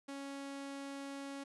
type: tone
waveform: sawtooth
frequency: 277.2 Hz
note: C#4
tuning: in tune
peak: -39 dBFS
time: 0.08-1.44 s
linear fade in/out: 10 ms
effects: resampled to 24000 Hz

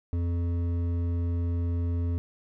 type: tone with hard clipping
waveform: triangle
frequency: 86 Hz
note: F2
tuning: 26 cents flat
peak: -27 dBFS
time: 0.13-2.18 s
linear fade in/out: 0 ms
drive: 13 dB
effects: none

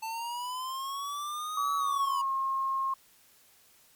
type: linear two-way sweep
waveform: square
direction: up then down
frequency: 883 to 1300 to 961 Hz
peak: -34 dBFS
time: 0.02-2.22 s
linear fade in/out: 10 ms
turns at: 1.76 s
type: tone with pitch glide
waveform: sine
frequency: 1144 to 1073.6 Hz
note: D6 to C6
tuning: -46 to +44 cents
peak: -27 dBFS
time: 1.57-2.94 s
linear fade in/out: 5 ms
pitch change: -110 cents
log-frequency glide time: 1.68-2.32 s
effects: white hiss -61 dBFS RMS until 3.95 s + MP3 96 kbps

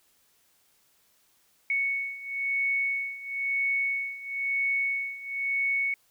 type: beating tone pair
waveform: sine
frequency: 2217 / 2218 Hz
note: C#7 / C#7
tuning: 0 / 0 cents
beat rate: 1 Hz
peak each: -31 / -28 dBFS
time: 1.7-5.94 s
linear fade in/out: 2 ms
effects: white hiss -66 dBFS RMS until 6.1 s

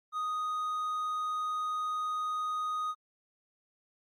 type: tone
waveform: triangle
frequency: 1244.5 Hz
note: D#6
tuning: in tune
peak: -29 dBFS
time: 0.12-2.95 s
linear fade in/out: 50 ms
effects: Opus 48 kbps

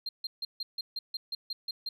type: tone bursts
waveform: sine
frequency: 4186 Hz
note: C8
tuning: in tune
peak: -30 dBFS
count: 11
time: 0.06-1.89 s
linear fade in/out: 5 ms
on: 30 ms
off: 150 ms
effects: tanh soft clip ceiling -30 dBFS

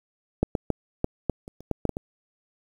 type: clicks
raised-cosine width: 2 ms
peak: -7 / -10 / -9 / -9 / -9 / -26 / -30 / -11 / -9 / -14 / -17 dBFS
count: 11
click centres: 0.43 / 0.552 / 0.703 / 1.044 / 1.297 / 1.479 / 1.606 / 1.713 / 1.853 / 1.893 / 1.969 s
effects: 8-bit

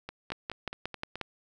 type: two click trains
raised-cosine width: 0.3 ms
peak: -17 / -22 dBFS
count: 6 / 6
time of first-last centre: 0.32-1.213 / 0.09-1.156 s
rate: 5.6 / 4.69 Hz
effects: none

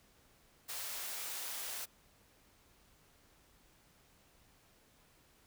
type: high-pass noise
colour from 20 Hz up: white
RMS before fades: -42 dBFS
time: 0.68-1.86 s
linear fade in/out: 20 ms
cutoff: 490 Hz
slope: 12 dB/octave
effects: pink hiss -67 dBFS RMS until 5.46 s

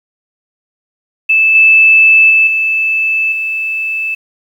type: tone with level steps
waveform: sine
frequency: 2628 Hz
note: E7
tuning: 6 cents flat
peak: -6 / -3 / -5 / -10 / -14 dBFS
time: 1.29-4.15 s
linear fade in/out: 10 ms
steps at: 1.55 / 2.3 / 2.47 / 3.32 s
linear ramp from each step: 2 ms
effects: 7-bit

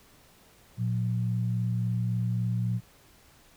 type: tone pair together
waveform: sine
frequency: 116.54 / 180.18 Hz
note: A#2 / F#3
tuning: 0 / -46 cents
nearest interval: minor sixth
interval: 754 cents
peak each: -26 / -32 dBFS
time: 0.77-2.81 s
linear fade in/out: 50 ms
effects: pink hiss -58 dBFS RMS until 3.56 s

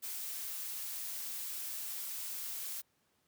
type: noise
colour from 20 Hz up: blue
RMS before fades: -41 dBFS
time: 0.02-2.82 s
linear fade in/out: 20 ms
effects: pink hiss -75 dBFS RMS until 3.27 s + high-pass 100 Hz 12 dB/octave

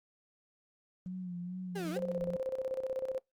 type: tone with vibrato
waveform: sine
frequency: 180 Hz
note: F#3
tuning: 47 cents flat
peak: -37 dBFS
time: 1.06-2.36 s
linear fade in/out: 0 ms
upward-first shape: sine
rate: 2.3 Hz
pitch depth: 49 cents each way
type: exponential two-way sweep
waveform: 35% pulse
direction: down then up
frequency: 420 to 295.5 to 420 Hz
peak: -35 dBFS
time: 1.75-1.98 s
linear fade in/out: 10 ms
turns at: 1.9 s
type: tone with tremolo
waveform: sine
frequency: 523.3 Hz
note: C5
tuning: in tune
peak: -31 dBFS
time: 1.96-3.19 s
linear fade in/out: 5 ms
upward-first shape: square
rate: 16 Hz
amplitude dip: 70%
effects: noise-tail reverb RT60 0.2 s tail -26 dB re dry + Opus 24 kbps

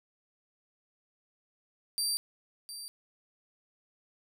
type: tone with echo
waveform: 25% pulse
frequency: 4690 Hz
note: D8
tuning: 3 cents flat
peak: -24 dBFS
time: 1.98-2.17 s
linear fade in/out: 0 ms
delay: 710 ms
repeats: 1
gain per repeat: -12 dB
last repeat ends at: 2.88 s
effects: none

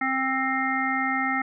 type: harmonic tone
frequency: 263.9 Hz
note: C4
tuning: 15 cents sharp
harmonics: 1 / 3 / 5 / 7 / 8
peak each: -29 / -29 / -29 / -29 / -29 dBFS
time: 0.01-1.42 s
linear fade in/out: 5 ms
effects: none

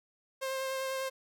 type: tone with vibrato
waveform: sawtooth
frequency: 530 Hz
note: C5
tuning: 22 cents sharp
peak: -29 dBFS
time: 0.41-1.1 s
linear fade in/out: 20 ms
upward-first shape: sine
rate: 10 Hz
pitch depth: 12 cents each way
effects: none

